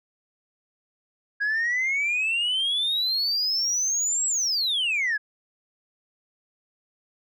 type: exponential two-way sweep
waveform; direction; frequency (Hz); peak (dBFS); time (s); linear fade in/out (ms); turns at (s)
sine; up then down; 1638 to 7770 to 1638; -20; 1.4-5.18; 20; 4.27
effects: tanh soft clip ceiling -20 dBFS